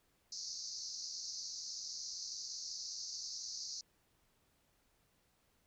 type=band-pass noise; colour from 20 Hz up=white; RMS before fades=-45 dBFS; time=0.32-3.81 s; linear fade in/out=2 ms; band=4300 to 6400 Hz; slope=96 dB/octave; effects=pink hiss -75 dBFS RMS until 5.66 s